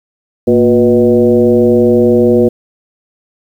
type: tone with frequency modulation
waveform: sine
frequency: 360.6 Hz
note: F#4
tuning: 45 cents flat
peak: -5 dBFS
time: 0.47-2.49 s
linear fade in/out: 10 ms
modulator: 128 Hz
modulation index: 1.4
effects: 7-bit